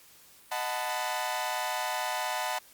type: chord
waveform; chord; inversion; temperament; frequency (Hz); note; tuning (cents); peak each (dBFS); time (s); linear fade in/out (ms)
sawtooth; B dominant seventh; first; equal with one note detuned; 622.3 / 740 / 880 / 1001.6; D#5 / F#5 / A5 / B5; 0 / 0 / 0 / +24; -34 / -31 / -31 / -32; 0.51-2.59; 10
effects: white hiss -56 dBFS RMS until 2.73 s + Opus 48 kbps